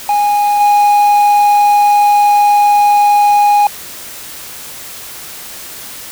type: tone with level steps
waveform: triangle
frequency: 824 Hz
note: G#5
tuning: 14 cents flat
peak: -7 / -4 dBFS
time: 0.09-3.67 s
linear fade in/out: 2 ms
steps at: 0.6 s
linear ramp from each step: 10 ms
effects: white hiss -29 dBFS RMS until 6.11 s